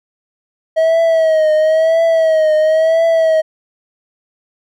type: tone with vibrato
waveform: triangle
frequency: 639 Hz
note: D#5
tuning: 46 cents sharp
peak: -7 dBFS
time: 0.76-3.42 s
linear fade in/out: 20 ms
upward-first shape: triangle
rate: 0.98 Hz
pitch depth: 68 cents each way
effects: none